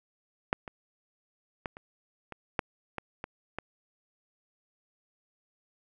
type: clicks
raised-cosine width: 0.5 ms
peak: -10 / -25 / -18 / -29 / -25 / -11 / -19 / -21 / -19 dBFS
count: 9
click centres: 0.529 / 0.678 / 1.658 / 1.769 / 2.323 / 2.592 / 2.983 / 3.241 / 3.586 s
effects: none

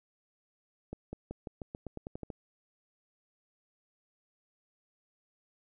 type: accelerating click train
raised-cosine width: 2 ms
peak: -26 dBFS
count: 12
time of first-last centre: 0.93-2.302 s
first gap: 200 ms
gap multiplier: 0.9
effects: none

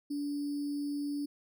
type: tone with sample-and-hold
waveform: sine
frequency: 288.4 Hz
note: D4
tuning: 31 cents flat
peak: -32 dBFS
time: 0.1-1.26 s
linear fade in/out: 10 ms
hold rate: 4900 Hz
effects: none

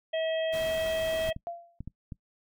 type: harmonic tone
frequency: 644 Hz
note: E5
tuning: 41 cents flat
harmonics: 1 / 3 / 4 / 5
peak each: -27 / -40 / -44 / -38 dBFS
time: 0.13-1.33 s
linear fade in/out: 10 ms
type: noise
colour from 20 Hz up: pink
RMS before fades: -41 dBFS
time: 0.52-1.31 s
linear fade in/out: 20 ms
type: clicks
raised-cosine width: 5 ms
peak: -26 dBFS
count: 5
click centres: 1.289 / 1.364 / 1.806 / 1.876 / 2.122 s
type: tone with exponential decay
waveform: sine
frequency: 686 Hz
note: F5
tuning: 31 cents flat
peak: -30 dBFS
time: 1.47-1.79 s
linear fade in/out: 0 ms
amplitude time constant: 68 ms
effects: noise-tail reverb RT60 0.1 s tail -22 dB re dry

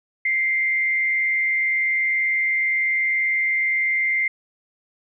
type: tone with frequency modulation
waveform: sine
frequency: 2093 Hz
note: C7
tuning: in tune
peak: -18 dBFS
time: 0.25-4.28 s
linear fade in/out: 5 ms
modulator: 122 Hz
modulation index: 0.4
effects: none

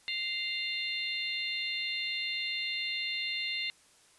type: harmonic tone with a mistuned harmonic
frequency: 697 Hz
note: F5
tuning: 4 cents flat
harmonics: 3 / 4 / 5 / 6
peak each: -36 / -37 / -38 / -39 dBFS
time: 0.08-3.7 s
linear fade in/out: 0 ms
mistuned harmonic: 5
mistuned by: +58 cents
effects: white hiss -62 dBFS RMS until 4.18 s + resampled to 24000 Hz

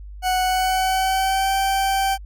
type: tone with pitch glide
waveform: 40% pulse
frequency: 740 to 776.8 Hz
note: F#5 to G5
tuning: 0 to -16 cents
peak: -17 dBFS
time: 0.22-2.18 s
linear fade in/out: 50 ms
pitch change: +84 cents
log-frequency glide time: 0.43-1.54 s
effects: added 50 Hz sine -34 dBFS peak until 2.25 s

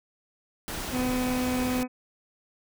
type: noise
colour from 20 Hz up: pink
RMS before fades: -34 dBFS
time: 0.68-1.83 s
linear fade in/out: 0 ms
type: harmonic tone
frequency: 252.1 Hz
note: B3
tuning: 36 cents sharp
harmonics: 1 / 2 / 3 / 4 / 5 / 6 / 7 / 8 / 9 / 10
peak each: -26 / -34 / -38 / -42 / -45 / -49 / -49 / -53 / -45 / -44 dBFS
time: 0.91-1.88 s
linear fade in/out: 50 ms
effects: none

